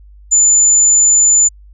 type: tone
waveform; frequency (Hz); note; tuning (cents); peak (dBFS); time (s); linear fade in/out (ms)
sine; 7040; A8; 0; -6; 0.31-1.49; 20
effects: added 50 Hz sine -37 dBFS peak until 1.73 s